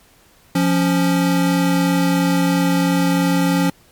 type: tone pair together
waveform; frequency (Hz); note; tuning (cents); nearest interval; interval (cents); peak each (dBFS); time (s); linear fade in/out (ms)
square; 174.7 / 277.7; F3 / C#4; +1 / +3; minor sixth; 802; -17 / -18; 0.55-3.7; 5
effects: pink hiss -52 dBFS RMS until 3.91 s + MP3 96 kbps